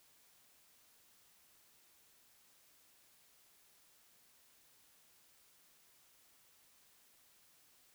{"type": "silence", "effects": ["white hiss -68 dBFS RMS until 7.94 s"]}